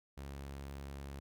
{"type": "tone", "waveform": "sawtooth", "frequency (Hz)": 69.3, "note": "C#2", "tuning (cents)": 0, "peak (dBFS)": -40, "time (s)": [0.17, 1.2], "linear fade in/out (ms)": 10, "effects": []}